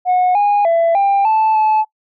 sine tone with pitch steps, 729 / 820 / 669 / 795 / 876 / 865 Hz, F#5 / G#5 / E5 / G5 / A5 / A5, -26 / -22 / +25 / +24 / -8 / -30 cents, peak -8 dBFS, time 0.05-1.85 s, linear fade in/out 50 ms, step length 300 ms, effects noise-tail reverb RT60 0.1 s tail -24 dB re dry + tanh soft clip ceiling -9 dBFS

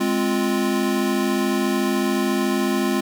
square chord, F minor, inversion first, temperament equal, 207.7 / 261.6 / 349.2 Hz, Ab3 / C4 / F4, 0 / 0 / 0 cents, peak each -24 dBFS, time 0-3.01 s, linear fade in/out 10 ms, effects none

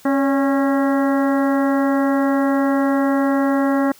harmonic tone with a mistuned harmonic, 273.5 Hz, C#4, 23 cents flat, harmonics 1 / 2 / 3 / 4 / 5 / 6 / 7, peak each -16 / -22 / -26 / -28 / -30 / -32 / -33 dBFS, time 0.05-3.92 s, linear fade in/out 5 ms, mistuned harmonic 2, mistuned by +47 cents, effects white hiss -48 dBFS RMS until 3.99 s

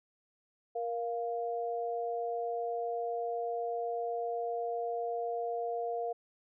sine tone pair together, 470 / 697.9 Hz, A#4 / F5, +14 / -1 cents, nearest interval perfect fifth, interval 685 cents, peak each -35 / -35 dBFS, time 0.75-6.13 s, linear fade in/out 10 ms, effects none

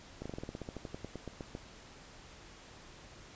slowing click train, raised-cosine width 2 ms, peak -27 dBFS, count 18, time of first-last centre 0.22-1.551 s, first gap 36 ms, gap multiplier 1.09, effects pink hiss -54 dBFS RMS until 3.35 s + resampled to 16000 Hz

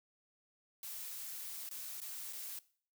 blue noise with dropouts, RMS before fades -45 dBFS, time 0.83-2.59 s, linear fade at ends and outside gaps 2 ms, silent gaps 1.691-1.711 / 2.004-2.016 / 2.327-2.331 s, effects noise-tail reverb RT60 0.5 s tail -20 dB re dry

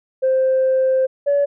sine tone pair in turn, 523.3 / 569.6 Hz, C5 / C#5, 0 / +47 cents, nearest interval minor second, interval 147 cents, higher second, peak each -12 dBFS, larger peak neither, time 0.22-1.07 / 1.26-1.46 s, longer first, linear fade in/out 20 ms, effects tanh soft clip ceiling -10 dBFS

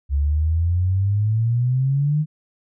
sine exponential sweep, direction up, 68.6 to 155.56 Hz, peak -16 dBFS, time 0.09-2.26 s, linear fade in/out 50 ms, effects none

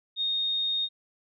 sine tone, 3700 Hz, A#7, 14 cents flat, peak -25 dBFS, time 0.16-0.89 s, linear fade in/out 50 ms, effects none

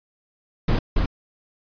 brown noise bursts at uneven times, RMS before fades -19 dBFS, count 2, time 0.68-0.79 / 0.96-1.06 s, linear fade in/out 5 ms, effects resampled to 11025 Hz

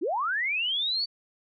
sine linear sweep, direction up, 268.3 to 4565 Hz, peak -25 dBFS, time 0.01-1.06 s, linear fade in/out 20 ms, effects none

